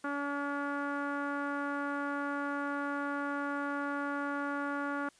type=tone with low-pass filter; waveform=sawtooth; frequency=284.7 Hz; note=C#4; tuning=46 cents sharp; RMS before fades=-35 dBFS; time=0.04-5.09 s; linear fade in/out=5 ms; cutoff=1400 Hz; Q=4.3; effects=white hiss -64 dBFS RMS until 5.19 s + resampled to 22050 Hz